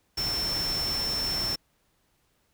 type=tone in noise; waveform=sine; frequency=5380 Hz; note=E8; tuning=34 cents sharp; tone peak=-27 dBFS; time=0.17-1.56 s; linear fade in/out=10 ms; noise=pink; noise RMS=-35 dBFS; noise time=0.17-1.56 s; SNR=+5 dB; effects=pink hiss -70 dBFS RMS until 2.53 s